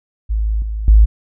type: tone with level steps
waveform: sine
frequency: 53.5 Hz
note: A1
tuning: 48 cents flat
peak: -14 / -19 / -4 dBFS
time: 0.29-1.06 s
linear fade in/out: 20 ms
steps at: 0.62 / 0.88 s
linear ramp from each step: 2 ms
effects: none